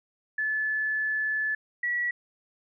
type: tone pair in turn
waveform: sine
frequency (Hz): 1731 / 1934.4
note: A6 / B6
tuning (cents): -29 / -36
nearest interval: major second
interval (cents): 193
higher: second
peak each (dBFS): -25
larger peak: neither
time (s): 0.38-1.55 / 1.83-2.11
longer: first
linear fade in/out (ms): 5
effects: none